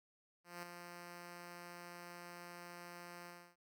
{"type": "tone with ADSR envelope", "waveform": "5% pulse", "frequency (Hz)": 174.61, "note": "F3", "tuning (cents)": 0, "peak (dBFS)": -33, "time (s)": [0.44, 3.56], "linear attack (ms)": 190, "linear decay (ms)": 6, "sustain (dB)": -6, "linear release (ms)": 300, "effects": []}